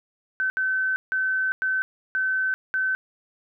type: tone bursts at uneven times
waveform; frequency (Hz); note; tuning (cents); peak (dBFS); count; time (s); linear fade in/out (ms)
sine; 1529; G6; -44; -21; 6; 0.4-0.5 / 0.57-0.96 / 1.12-1.52 / 1.62-1.82 / 2.15-2.54 / 2.74-2.95; 0
effects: none